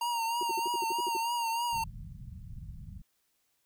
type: tone with vibrato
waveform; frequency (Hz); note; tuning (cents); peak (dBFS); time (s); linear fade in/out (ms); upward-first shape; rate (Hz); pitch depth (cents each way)
square; 932.3; A#5; 0; -30; 0.01-1.84; 5; triangle; 3.2; 59
type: tone bursts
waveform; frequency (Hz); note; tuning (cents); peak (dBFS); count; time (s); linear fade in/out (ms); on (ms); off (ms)
sine; 365.4; F#4; -22; -34; 10; 0.41-1.168; 2; 20; 62
type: low-pass noise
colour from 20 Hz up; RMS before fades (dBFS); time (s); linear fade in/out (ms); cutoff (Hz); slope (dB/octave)
pink; -44; 1.72-3.02; 10; 190; 48
effects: white hiss -75 dBFS RMS until 3.65 s